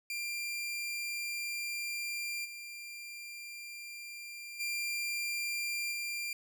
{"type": "tone with level steps", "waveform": "sawtooth", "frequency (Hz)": 2381, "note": "D7", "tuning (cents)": 23, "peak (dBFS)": [-32, -40, -30, -32], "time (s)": [0.1, 6.33], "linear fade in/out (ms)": 2, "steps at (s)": [2.44, 4.59, 5.91], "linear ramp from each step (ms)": 20, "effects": []}